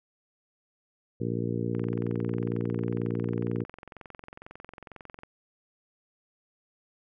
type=harmonic tone; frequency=58.3 Hz; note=A#1; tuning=1 cent sharp; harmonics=2 / 3 / 4 / 5 / 6 / 7 / 8; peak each=-32 / -34 / -35 / -36 / -37 / -37 / -38 dBFS; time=1.2-3.64 s; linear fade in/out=10 ms
type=click train; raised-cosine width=0.5 ms; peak=-28 dBFS; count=78; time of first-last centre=1.75-5.234 s; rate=22.1 Hz
effects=none